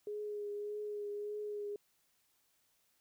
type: tone with vibrato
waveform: sine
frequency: 415.3 Hz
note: G#4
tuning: in tune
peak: -38 dBFS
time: 0.07-1.76 s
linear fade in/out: 2 ms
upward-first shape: triangle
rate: 1.7 Hz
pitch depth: 24 cents each way
effects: white hiss -75 dBFS RMS until 3 s